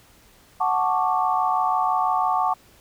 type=chord; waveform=sine; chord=D major seventh; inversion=first; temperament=equal; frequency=740 / 880 / 1108.7 / 1174.7 Hz; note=F#5 / A5 / C#6 / D6; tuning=0 / 0 / 0 / 0 cents; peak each=-23 / -24 / -25 / -26 dBFS; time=0.6-2.54 s; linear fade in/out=10 ms; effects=pink hiss -54 dBFS RMS until 2.8 s